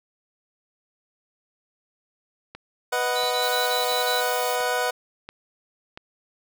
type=click train; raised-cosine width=0.3 ms; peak=-22 dBFS; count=6; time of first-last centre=2.55-5.975 s; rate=1.46 Hz
type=chord; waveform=25% pulse; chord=B major; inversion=none; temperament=equal; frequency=493.9 / 622.3 / 740 Hz; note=B4 / D#5 / F#5; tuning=0 / 0 / 0 cents; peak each=-22 / -26 / -23 dBFS; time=2.92-4.91 s; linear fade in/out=10 ms
type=tone bursts; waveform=triangle; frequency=3951 Hz; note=B7; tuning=in tune; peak=-25 dBFS; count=6; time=3.15-4.215 s; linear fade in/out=20 ms; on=160 ms; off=21 ms
type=noise; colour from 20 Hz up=blue; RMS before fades=-35 dBFS; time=3.42-4.56 s; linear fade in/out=5 ms
effects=none